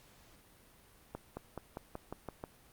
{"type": "accelerating click train", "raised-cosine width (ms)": 1, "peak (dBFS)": -26, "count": 8, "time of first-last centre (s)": [1.15, 2.439], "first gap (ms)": 220, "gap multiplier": 0.94, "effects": ["pink hiss -62 dBFS RMS until 2.72 s", "Opus 48 kbps"]}